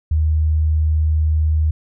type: tone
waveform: sine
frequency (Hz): 77.78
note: D#2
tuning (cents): 0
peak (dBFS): -13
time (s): 0.11-1.71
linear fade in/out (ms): 5
effects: none